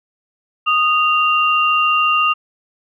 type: tone pair together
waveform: sine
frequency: 1237 / 2777 Hz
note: D#6 / F7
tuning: -10 / -10 cents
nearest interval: octave + major second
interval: 1400 cents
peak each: -14 / -16 dBFS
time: 0.66-2.34 s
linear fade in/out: 20 ms
effects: none